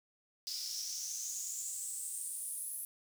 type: noise with high-pass filter sweep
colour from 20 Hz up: pink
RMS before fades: -41 dBFS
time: 0.47-2.85 s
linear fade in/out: 0 ms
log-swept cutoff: 4900 to 11000 Hz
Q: 7
effects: none